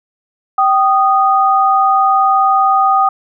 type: tone pair together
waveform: sine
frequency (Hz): 776 / 1236.5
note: G5 / D#6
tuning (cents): -18 / -11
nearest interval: minor sixth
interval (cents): 807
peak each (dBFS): -11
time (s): 0.58-3.09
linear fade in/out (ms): 5
effects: none